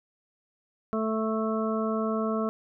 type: harmonic tone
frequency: 220 Hz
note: A3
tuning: in tune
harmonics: 1 / 2 / 3 / 5 / 6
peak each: -28 / -31 / -33 / -35 / -36 dBFS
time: 0.93-2.49 s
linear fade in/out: 0 ms
effects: none